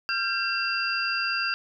sine tone cluster, 1379 / 1585 / 2716 / 4775 Hz, F6 / G6 / F7 / D8, -22 / +19 / -49 / +28 cents, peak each -30 dBFS, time 0.09-1.54 s, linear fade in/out 0 ms, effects none

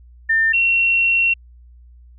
sine tone pair in turn, 1800 / 2728 Hz, A6 / F7, +39 / -41 cents, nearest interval perfect fifth, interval 720 cents, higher second, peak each -13 dBFS, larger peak neither, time 0.29-0.53 / 0.53-1.34 s, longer second, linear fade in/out 10 ms, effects added 60 Hz sine -42 dBFS peak until 2.18 s

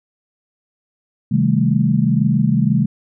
sine chord, A half-diminished seventh, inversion first, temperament just, 132 / 158.4 / 198 / 220 Hz, C3 / Eb3 / G3 / A3, +16 / +31 / +18 / 0 cents, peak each -18 dBFS, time 1.31-2.86 s, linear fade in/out 10 ms, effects none

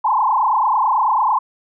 sine tone with frequency modulation, 950 Hz, A#5, 33 cents sharp, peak -13 dBFS, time 0.04-1.39 s, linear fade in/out 10 ms, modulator 29.1 Hz, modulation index 4.1, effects none

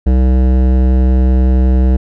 sine tone with hard clipping, 63.9 Hz, C2, 40 cents flat, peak -9 dBFS, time 0.06-1.97 s, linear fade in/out 10 ms, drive 15 dB, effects none

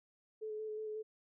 sine tone with vibrato, 431.2 Hz, A4, 35 cents flat, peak -39 dBFS, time 0.41-1.03 s, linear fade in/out 20 ms, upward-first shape square, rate 5.5 Hz, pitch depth 14 cents each way, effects none

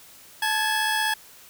25% pulse tone pair together, 870.4 / 1665 Hz, A5 / G#6, -19 / +4 cents, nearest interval major seventh, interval 1123 cents, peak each -21 dBFS, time 0.42-1.14 s, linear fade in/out 5 ms, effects white hiss -49 dBFS RMS until 1.49 s

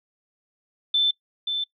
sine tone with echo, 3533 Hz, A7, 6 cents sharp, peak -17 dBFS, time 0.94-1.11 s, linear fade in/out 5 ms, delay 530 ms, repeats 1, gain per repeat -6 dB, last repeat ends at 1.64 s, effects noise-tail reverb RT60 0.1 s tail -22 dB re dry

